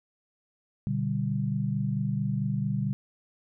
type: chord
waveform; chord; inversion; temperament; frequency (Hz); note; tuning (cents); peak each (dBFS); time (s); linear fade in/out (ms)
sine; G major; first; just; 122.5 / 147 / 196; B2 / D3 / G3; -14 / +2 / 0; -30; 0.87-2.93; 0
effects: none